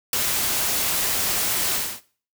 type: noise with ADSR envelope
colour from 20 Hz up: white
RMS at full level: -18 dBFS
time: 0.13-2.01 s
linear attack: 3 ms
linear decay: 3 ms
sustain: -5 dB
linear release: 270 ms
effects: noise-tail reverb RT60 0.4 s tail -17 dB re dry